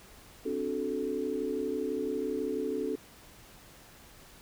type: chord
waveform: sine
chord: D dominant seventh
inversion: third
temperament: equal with one note detuned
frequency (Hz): 261.6 / 293.7 / 370 / 436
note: C4 / D4 / F#4 / A4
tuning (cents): 0 / 0 / 0 / -16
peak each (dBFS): -37 / -36 / -37 / -33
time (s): 0.45-2.96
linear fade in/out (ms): 10
effects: pink hiss -54 dBFS RMS until 4.41 s